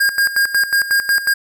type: tone with tremolo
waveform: square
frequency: 1617 Hz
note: G#6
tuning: 47 cents flat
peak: -12 dBFS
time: 0-1.34 s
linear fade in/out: 10 ms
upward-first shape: square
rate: 5.5 Hz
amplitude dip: 75%
effects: none